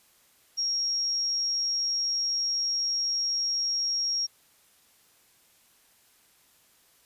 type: tone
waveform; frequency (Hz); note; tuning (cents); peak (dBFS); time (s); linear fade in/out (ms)
sine; 5588; F8; 0; -25; 0.57-4.27; 20
effects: white hiss -62 dBFS RMS until 7.05 s + resampled to 32000 Hz